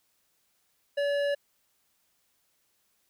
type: tone with hard clipping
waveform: sine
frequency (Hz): 571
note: D5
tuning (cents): -49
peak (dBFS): -27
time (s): 0.97-1.35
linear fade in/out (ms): 10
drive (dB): 12
effects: white hiss -72 dBFS RMS until 3.09 s